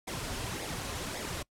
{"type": "noise with flanger", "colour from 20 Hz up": "pink", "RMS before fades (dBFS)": -37, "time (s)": [0.07, 1.43], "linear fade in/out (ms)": 10, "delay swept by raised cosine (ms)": [0.67, 6.27], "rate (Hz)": 1.8, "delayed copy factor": -0.65, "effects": ["noise-tail reverb RT60 0.1 s tail -24 dB re dry", "low-pass 11000 Hz 12 dB/octave"]}